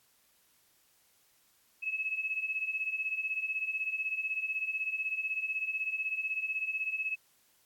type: beating tone pair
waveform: sine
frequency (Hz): 2570 / 2586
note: E7 / E7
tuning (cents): -45 / -34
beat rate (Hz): 16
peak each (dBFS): -37 / -33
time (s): 1.82-7.16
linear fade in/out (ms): 20
effects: white hiss -68 dBFS RMS until 7.65 s + AAC 64 kbps